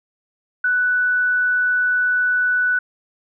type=tone; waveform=sine; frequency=1486 Hz; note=F#6; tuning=7 cents sharp; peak=-15 dBFS; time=0.64-2.79 s; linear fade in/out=5 ms; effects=none